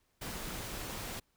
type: noise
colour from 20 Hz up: pink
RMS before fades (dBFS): -41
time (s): 0.21-1.2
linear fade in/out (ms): 10
effects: pink hiss -75 dBFS RMS until 1.36 s